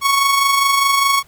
sawtooth tone with amplitude modulation, 1108.7 Hz, C#6, in tune, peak -7 dBFS, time 0.01-1.23 s, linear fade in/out 50 ms, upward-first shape sine, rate 24.9 Hz, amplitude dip 40%, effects pink hiss -51 dBFS RMS until 1.27 s

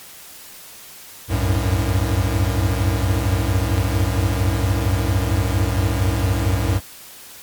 square tone cluster, 64.6 / 91.4 / 95.8 / 108.9 Hz, C2 / F#2 / G2 / A2, -21 / -21 / -39 / -17 cents, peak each -23 dBFS, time 1.28-6.81 s, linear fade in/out 50 ms, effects white hiss -40 dBFS RMS until 7.42 s + MP3 96 kbps

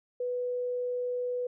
sine tone, 493.9 Hz, B4, in tune, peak -29 dBFS, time 0.2-1.47 s, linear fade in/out 5 ms, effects none

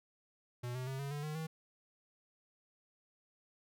square tone with pitch steps, 122.2 / 127.76 / 133.57 / 139.64 / 145.99 / 152.63 / 159.58 Hz, B2 / C3 / C3 / C#3 / D3 / D#3 / D#3, -18 / -41 / +36 / +13 / -10 / -33 / +44 cents, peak -39 dBFS, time 0.63-1.47 s, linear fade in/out 10 ms, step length 120 ms, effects none

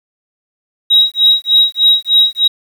sine tone with tremolo, 3821 Hz, A#7, 42 cents sharp, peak -3 dBFS, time 0.9-2.48 s, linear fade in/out 10 ms, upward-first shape sine, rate 3.3 Hz, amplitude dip 100%, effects tanh soft clip ceiling 0 dBFS + 7-bit

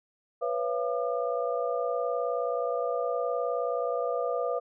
sine tone cluster, 491.8 / 551 / 680 / 1204 Hz, B4 / C#5 / F5 / D6, -7 / -11 / -46 / +43 cents, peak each -30 / -33 / -32 / -36 dBFS, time 0.41-4.6 s, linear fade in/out 20 ms, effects none

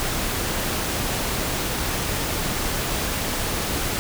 pink noise, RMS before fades -25 dBFS, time 0-3.99 s, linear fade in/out 0 ms, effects none

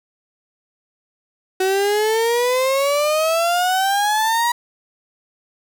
35% pulse exponential sweep, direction up, 372.6 to 965 Hz, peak -14 dBFS, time 1.6-4.52 s, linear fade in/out 5 ms, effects none

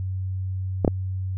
clicks, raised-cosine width 2 ms, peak -4 dBFS, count 2, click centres 0.848 / 0.878 s, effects added 94 Hz sine -25 dBFS peak until 1.37 s

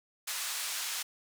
white band-pass noise, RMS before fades -36 dBFS, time 0.27-1.03 s, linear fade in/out 10 ms, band 1100 to 9400 Hz, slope 12 dB/octave, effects none

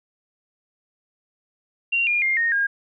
sine tone with pitch steps, 2760 / 2417 / 2116 / 1852.8 / 1622.3 Hz, F7 / D7 / C7 / A#6 / G#6, -21 / +49 / +19 / -11 / -41 cents, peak -18 dBFS, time 1.92-2.67 s, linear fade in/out 10 ms, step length 150 ms, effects none

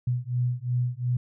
sine beating tone pair, 122.1 / 124.9 Hz, B2 / B2, -19 / +20 cents, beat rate 2.8 Hz, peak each -27 dBFS, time 0.07-1.17 s, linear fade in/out 5 ms, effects none

